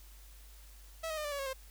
sawtooth tone with pitch steps, 650 / 627.9 / 606.5 / 585.8 / 565.9 / 546.6 / 528 Hz, E5 / D#5 / D#5 / D5 / C#5 / C#5 / C5, -24 / +16 / -44 / -5 / +36 / -24 / +16 cents, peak -32 dBFS, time 1.03-1.534 s, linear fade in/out 10 ms, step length 72 ms, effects added 50 Hz sine -52 dBFS peak until 1.7 s + white hiss -60 dBFS RMS until 1.7 s

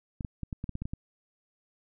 clicks, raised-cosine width 5 ms, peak -22 dBFS, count 10, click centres 0.208 / 0.248 / 0.433 / 0.528 / 0.641 / 0.693 / 0.754 / 0.82 / 0.855 / 0.935 s, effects none

